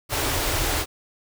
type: band-stop noise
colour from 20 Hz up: pink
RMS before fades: -24 dBFS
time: 0.09-0.86 s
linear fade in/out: 50 ms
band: 140 to 260 Hz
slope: 96 dB/octave
effects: none